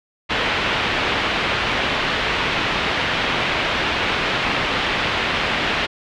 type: low-pass noise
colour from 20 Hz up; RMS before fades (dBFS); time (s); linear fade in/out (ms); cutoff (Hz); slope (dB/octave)
white; -21; 0.29-5.87; 20; 3200; 24
effects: none